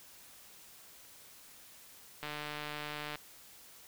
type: click train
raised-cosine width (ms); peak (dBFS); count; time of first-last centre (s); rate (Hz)
0.3; -24; 139; 2.23-3.156; 149
effects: white hiss -56 dBFS RMS until 3.87 s